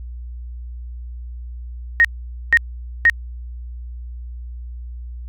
sine tone bursts, 1864.7 Hz, A#6, in tune, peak -8 dBFS, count 3, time 2-3.098 s, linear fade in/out 0 ms, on 46 ms, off 480 ms, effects added 60 Hz sine -29 dBFS peak until 5.28 s

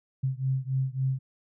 sine beating tone pair, 130.81 / 134.41 Hz, C3 / C3, 0 / +47 cents, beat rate 3.6 Hz, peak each -28 / -29 dBFS, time 0.23-1.19 s, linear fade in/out 10 ms, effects none

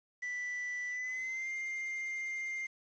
triangle tone with pitch glide, 1975.5 to 2105 Hz, B6 to C7, 0 to +10 cents, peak -34 dBFS, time 0.22-2.67 s, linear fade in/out 10 ms, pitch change +110 cents, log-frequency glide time 0.89-1.5 s, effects resampled to 16000 Hz + 10-bit

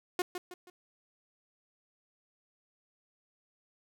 sawtooth tone with echo, 359.6 Hz, F#4, 49 cents flat, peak -24 dBFS, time 0.19-0.22 s, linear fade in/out 2 ms, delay 160 ms, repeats 3, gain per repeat -8 dB, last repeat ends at 0.7 s, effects none

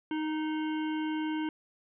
harmonic tone with a mistuned harmonic, 311.1 Hz, D#4, in tune, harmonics 1 / 3 / 5 / 7 / 9 / 10, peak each -30 / -40 / -44 / -47 / -49 / -50 dBFS, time 0.11-1.49 s, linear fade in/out 2 ms, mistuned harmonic 5, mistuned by -20 cents, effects none

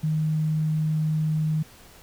sine tone, 155.56 Hz, D#3, in tune, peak -21 dBFS, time 0.03-1.63 s, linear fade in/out 10 ms, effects pink hiss -50 dBFS RMS until 2.02 s

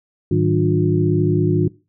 sine tone cluster, 105.2 / 155.9 / 190.2 / 299.4 / 357.7 Hz, G#2 / D#3 / F#3 / D4 / F4, +23 / +4 / +48 / +33 / +41 cents, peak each -20 / -18 / -26 / -21 / -19 dBFS, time 0.31-1.68 s, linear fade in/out 5 ms, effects noise-tail reverb RT60 0.3 s tail -21 dB re dry

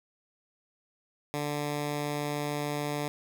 10% pulse tone, 146.83 Hz, D3, in tune, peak -22 dBFS, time 1.34-3.08 s, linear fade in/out 0 ms, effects none

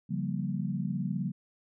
sine chord, G half-diminished seventh, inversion second, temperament just, 141.12 / 176.4 / 196 / 235.2 Hz, Db3 / F3 / G3 / Bb3, +31 / +18 / 0 / +16 cents, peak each -35 / -34 / -34 / -38 dBFS, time 0.09-1.32 s, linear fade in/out 20 ms, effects none

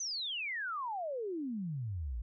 sine exponential sweep, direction down, 6272 to 52.1 Hz, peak -35 dBFS, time 0-2.22 s, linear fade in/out 5 ms, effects none

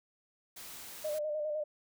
white noise, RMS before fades -47 dBFS, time 0.56-1.19 s, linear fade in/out 10 ms
sine tone with vibrato, 606 Hz, D#5, 46 cents flat, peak -32 dBFS, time 1.04-1.64 s, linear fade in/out 10 ms, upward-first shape square, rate 9.8 Hz, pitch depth 34 cents each way
effects none

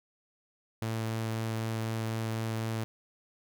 sawtooth tone, 112 Hz, A2, 31 cents sharp, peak -27 dBFS, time 0.82-2.84 s, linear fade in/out 0 ms, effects none

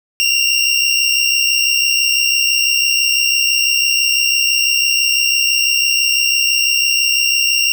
25% pulse tone pair together, 2737 / 2803 Hz, F7 / F7, -36 / +6 cents, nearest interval unison, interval 42 cents, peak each -11 dBFS, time 0.2-7.72 s, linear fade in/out 0 ms, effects none

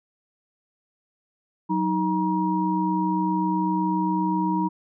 sine tone cluster, 185.6 / 313.3 / 951 Hz, F#3 / D#4 / A#5, +6 / +12 / +34 cents, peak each -25 dBFS, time 1.69-4.69 s, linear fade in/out 20 ms, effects none

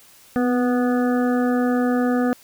harmonic tone with a mistuned harmonic, 245.9 Hz, B3, 7 cents flat, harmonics 1 / 2 / 3 / 5 / 6 / 7, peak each -18 / -24 / -28 / -32 / -34 / -35 dBFS, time 0.36-2.33 s, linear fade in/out 0 ms, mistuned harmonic 1, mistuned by +26 cents, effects white hiss -50 dBFS RMS until 2.43 s

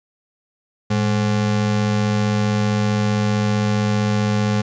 square ring-modulated tone, 158.9 Hz, D#3, 37 cents sharp, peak -14 dBFS, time 0.9-4.62 s, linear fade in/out 10 ms, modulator 47.7 Hz, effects resampled to 16000 Hz

